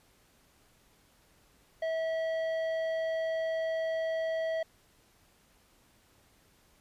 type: tone with tanh clipping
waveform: sine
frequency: 648 Hz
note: E5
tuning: 30 cents flat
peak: -31 dBFS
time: 1.82-4.63 s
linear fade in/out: 5 ms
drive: 10 dB
effects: pink hiss -65 dBFS RMS until 6.8 s + resampled to 32000 Hz